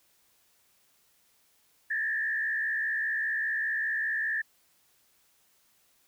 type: tone with frequency modulation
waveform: sine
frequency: 1760 Hz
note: A6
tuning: in tune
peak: -27 dBFS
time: 1.9-4.42 s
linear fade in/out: 10 ms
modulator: 65 Hz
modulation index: 1.2
effects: white hiss -67 dBFS RMS until 6.07 s